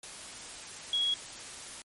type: tone in noise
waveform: sine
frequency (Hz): 3322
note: G#7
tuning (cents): 0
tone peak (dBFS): -26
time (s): 0.93-1.14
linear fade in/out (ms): 2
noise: white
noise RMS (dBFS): -44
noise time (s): 0.03-1.82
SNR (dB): +15
effects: MP3 48 kbps